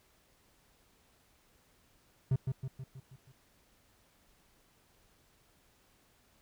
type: tone with echo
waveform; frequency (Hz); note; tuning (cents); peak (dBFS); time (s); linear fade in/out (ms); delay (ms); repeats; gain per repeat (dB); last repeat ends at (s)
triangle; 131.9; C3; +14; -23; 2.31-2.36; 5; 160; 6; -5; 3.32
effects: pink hiss -68 dBFS RMS until 6.41 s